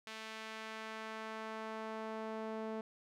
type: tone with band-pass filter sweep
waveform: sawtooth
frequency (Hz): 220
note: A3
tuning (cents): 0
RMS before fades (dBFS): -44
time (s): 0.07-2.81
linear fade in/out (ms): 2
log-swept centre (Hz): 2800 to 530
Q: 0.84
effects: none